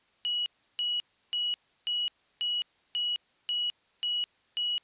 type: tone bursts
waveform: sine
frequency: 2919 Hz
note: F#7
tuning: 24 cents flat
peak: -27 dBFS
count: 9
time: 0.25-4.78 s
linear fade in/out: 0 ms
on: 210 ms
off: 330 ms
effects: white hiss -67 dBFS RMS until 4.83 s + resampled to 8000 Hz